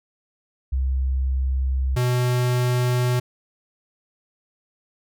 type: tone pair in turn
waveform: sine / square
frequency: 65.7 / 124.03 Hz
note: C2 / B2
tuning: +8 / +8 cents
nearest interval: major seventh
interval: 1100 cents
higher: second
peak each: -19 dBFS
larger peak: neither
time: 0.72-1.96 / 1.96-3.2 s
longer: neither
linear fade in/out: 10 ms
effects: none